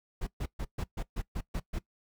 brown noise bursts, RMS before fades -33 dBFS, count 9, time 0.21-1.79 s, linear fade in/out 10 ms, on 60 ms, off 130 ms, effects noise-tail reverb RT60 0.1 s tail -19 dB re dry

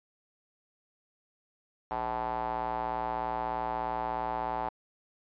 square tone with band-pass filter, 58.4 Hz, A#1, 4 cents sharp, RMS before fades -33 dBFS, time 1.91-4.69 s, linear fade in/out 0 ms, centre 850 Hz, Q 5, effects resampled to 11025 Hz

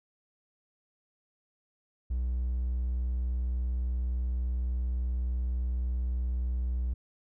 triangle tone, 61.74 Hz, B1, in tune, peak -25 dBFS, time 2.1-6.94 s, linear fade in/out 10 ms, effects tanh soft clip ceiling -21 dBFS

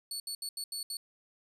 25% pulse tone bursts at uneven times, 4435 Hz, C#8, in tune, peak -31 dBFS, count 6, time 0.11-0.2 / 0.27-0.35 / 0.42-0.49 / 0.57-0.64 / 0.72-0.83 / 0.9-0.97 s, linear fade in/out 2 ms, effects none

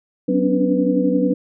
sine tone cluster, 188.3 / 251.4 / 278.7 / 290.1 / 494.4 Hz, F#3 / B3 / C#4 / D4 / B4, +31 / +31 / +9 / -21 / +2 cents, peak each -21 dBFS, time 0.28-1.34 s, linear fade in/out 10 ms, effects none

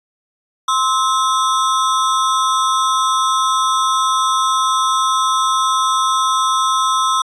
square ring-modulated tone, 1174.7 Hz, D6, in tune, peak -11 dBFS, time 0.68-7.22 s, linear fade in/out 5 ms, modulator 125 Hz, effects resampled to 22050 Hz

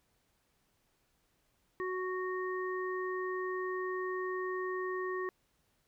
harmonic tone, 370 Hz, F#4, in tune, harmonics 1 / 3 / 5, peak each -35 / -40 / -42 dBFS, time 1.8-5.29 s, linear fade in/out 0 ms, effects pink hiss -75 dBFS RMS until 5.87 s

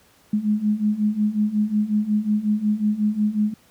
sine beating tone pair, 207.7 / 213.2 Hz, G#3 / G#3, 0 / +46 cents, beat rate 5.5 Hz, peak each -23 / -20 dBFS, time 0.33-3.54 s, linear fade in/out 5 ms, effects pink hiss -56 dBFS RMS until 3.7 s + high-pass 60 Hz 12 dB/octave

